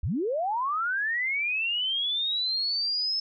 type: linear sweep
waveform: sine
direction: up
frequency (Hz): 51.4 to 5260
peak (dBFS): -25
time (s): 0.03-3.2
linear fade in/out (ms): 5
effects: none